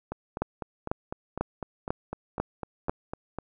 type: two click trains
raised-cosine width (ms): 1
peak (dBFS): -12 / -19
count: 6 / 14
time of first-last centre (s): 0.42-2.895 / 0.12-3.386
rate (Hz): 2.02 / 3.98
effects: none